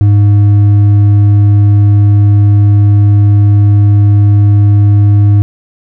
sine tone with hard clipping, 102.3 Hz, G#2, 26 cents flat, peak -4 dBFS, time 0.01-5.42 s, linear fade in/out 0 ms, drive 4 dB, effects none

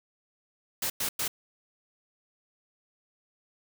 white noise bursts at uneven times, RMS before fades -30 dBFS, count 3, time 0.82-0.9 / 1-1.09 / 1.19-1.28 s, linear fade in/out 5 ms, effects none

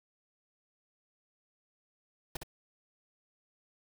pink noise with echo, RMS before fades -37 dBFS, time 2.35-2.37 s, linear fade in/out 5 ms, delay 63 ms, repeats 1, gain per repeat -4 dB, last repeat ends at 2.433 s, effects none

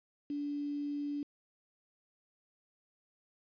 sine tone with quantisation, 289.2 Hz, D4, 27 cents flat, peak -34 dBFS, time 0.3-1.23 s, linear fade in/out 2 ms, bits 9, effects resampled to 11025 Hz

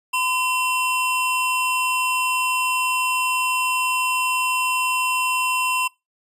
square tone pair together, 1014 / 2720 Hz, B5 / F7, +45 / -46 cents, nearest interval octave + perfect fourth, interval 1709 cents, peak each -23 dBFS, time 0.13-5.88 s, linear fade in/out 10 ms, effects noise-tail reverb RT60 0.2 s tail -21 dB re dry + resampled to 32000 Hz

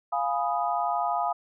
sine chord, F half-diminished seventh, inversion none, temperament equal, 698.5 / 830.6 / 987.8 / 1244.5 Hz, F5 / Ab5 / Cb6 / Eb6, 0 / 0 / 0 / 0 cents, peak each -28 / -29 / -32 / -31 dBFS, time 0.12-1.33 s, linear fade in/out 10 ms, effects none

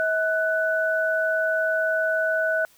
sine tone pair together, 642 / 1488.6 Hz, E5 / F#6, -46 / +10 cents, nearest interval octave + minor third, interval 1456 cents, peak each -23 dBFS, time 0-2.65 s, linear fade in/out 0 ms, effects white hiss -57 dBFS RMS until 2.77 s

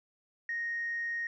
sine tone, 1864.7 Hz, A#6, in tune, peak -31 dBFS, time 0.49-1.27 s, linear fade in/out 2 ms, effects tanh soft clip ceiling -27 dBFS

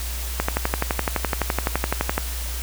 click train, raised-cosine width 0.5 ms, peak -5 dBFS, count 22, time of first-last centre 0.4-2.18 s, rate 11.8 Hz, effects added 60 Hz sine -27 dBFS peak until 2.62 s + white hiss -33 dBFS RMS until 2.62 s

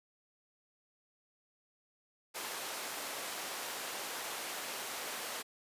pink high-pass noise, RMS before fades -41 dBFS, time 2.34-5.43 s, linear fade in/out 20 ms, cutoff 520 Hz, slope 12 dB/octave, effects resampled to 32000 Hz

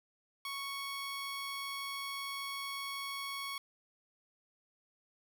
15% pulse tone, 1108.7 Hz, C#6, in tune, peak -32 dBFS, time 0.45-3.58 s, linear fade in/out 2 ms, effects none

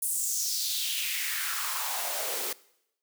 white noise with high-pass filter sweep, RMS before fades -31 dBFS, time 0.02-2.53 s, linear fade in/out 5 ms, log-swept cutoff 9800 to 370 Hz, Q 3.2, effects noise-tail reverb RT60 0.8 s tail -21 dB re dry

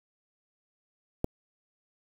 click, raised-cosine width 2 ms, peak -13 dBFS, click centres 1.244 s, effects 7-bit

